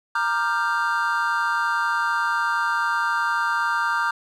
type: chord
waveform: triangle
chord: G minor seventh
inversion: first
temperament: equal with one note detuned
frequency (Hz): 932.3 / 1188.3 / 1396.9 / 1568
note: Bb5 / D6 / F6 / G6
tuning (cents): 0 / +20 / 0 / 0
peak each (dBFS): -24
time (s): 0.15-4.11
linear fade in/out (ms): 5
effects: none